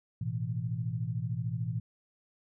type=chord; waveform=sine; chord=A suspended second; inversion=none; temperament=equal; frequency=110 / 123.47 / 164.81 Hz; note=A2 / B2 / E3; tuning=0 / 0 / 0 cents; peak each=-35 / -34 / -37 dBFS; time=0.21-1.8 s; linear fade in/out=5 ms; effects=none